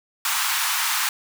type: high-pass noise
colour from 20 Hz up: pink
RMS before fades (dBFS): -23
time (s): 0.25-1.09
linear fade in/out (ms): 2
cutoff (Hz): 890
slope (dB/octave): 48
effects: none